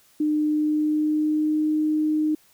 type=tone with pitch glide; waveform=sine; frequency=302.9 to 307.3 Hz; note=D#4 to D#4; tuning=-46 to -21 cents; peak=-19 dBFS; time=0.2-2.35 s; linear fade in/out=5 ms; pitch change=+25 cents; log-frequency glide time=0.49-1.69 s; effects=white hiss -58 dBFS RMS until 2.53 s